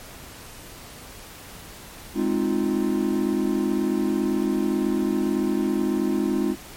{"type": "chord", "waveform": "triangle", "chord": "F minor seventh", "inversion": "first", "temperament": "equal", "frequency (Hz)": [207.7, 261.6, 311.1, 349.2], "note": ["Ab3", "C4", "Eb4", "F4"], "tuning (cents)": [0, 0, 0, 0], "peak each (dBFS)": -24, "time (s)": [2.14, 6.56], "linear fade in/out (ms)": 50, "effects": ["pink hiss -42 dBFS RMS until 6.76 s", "MP3 64 kbps"]}